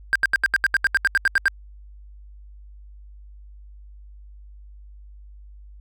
triangle tone bursts, 1591 Hz, G6, 25 cents sharp, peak -12 dBFS, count 14, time 0.13-1.481 s, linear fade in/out 0 ms, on 25 ms, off 77 ms, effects added 50 Hz sine -41 dBFS peak until 5.8 s

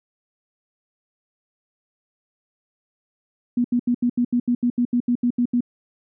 sine tone bursts, 242.4 Hz, B3, 32 cents flat, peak -16 dBFS, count 14, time 3.57-5.607 s, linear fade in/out 5 ms, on 74 ms, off 77 ms, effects none

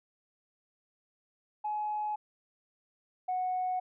sine tone pair in turn, 845 / 736.6 Hz, G#5 / F#5, +30 / -8 cents, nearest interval major second, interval 238 cents, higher first, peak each -30 / -28 dBFS, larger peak second, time 1.64-2.16 / 3.28-3.8 s, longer neither, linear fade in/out 10 ms, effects tanh soft clip ceiling -25 dBFS

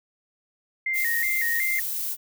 sine tone with vibrato, 1975.5 Hz, B6, in tune, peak -23 dBFS, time 0.86-1.8 s, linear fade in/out 5 ms, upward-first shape square, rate 2.7 Hz, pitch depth 100 cents each way
violet noise, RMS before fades -29 dBFS, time 0.93-2.17 s, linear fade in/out 50 ms
effects none

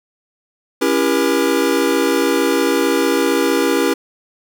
square chord, C# diminished seventh, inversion none, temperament just, 277.2 / 332.6 / 399.1 / 479 Hz, C#4 / E4 / G4 / Bb4, 0 / +16 / +31 / +47 cents, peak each -20 dBFS, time 0.81-3.94 s, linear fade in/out 10 ms, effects none

